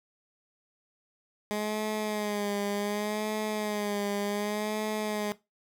15% pulse tone with vibrato, 208.7 Hz, G#3, 9 cents sharp, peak -23 dBFS, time 1.51-5.32 s, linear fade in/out 0 ms, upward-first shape sine, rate 0.67 Hz, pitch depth 50 cents each way, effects noise-tail reverb RT60 0.2 s tail -17 dB re dry

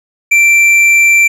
sine tone with tanh clipping, 2349 Hz, D7, in tune, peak -6 dBFS, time 0.31-1.28 s, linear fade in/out 10 ms, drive 8 dB, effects none

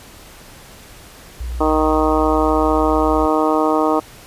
sine tone, 60 Hz, B1, 49 cents flat, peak -22 dBFS, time 1.4-3.26 s, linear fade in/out 5 ms
harmonic tone, 155.56 Hz, D#3, in tune, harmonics 2 / 3 / 4 / 5 / 6 / 7 / 8, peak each -18 / -20 / -21 / -22 / -23 / -23 / -24 dBFS, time 1.6-4 s, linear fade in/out 10 ms
effects pink hiss -41 dBFS RMS until 4.26 s + resampled to 32000 Hz

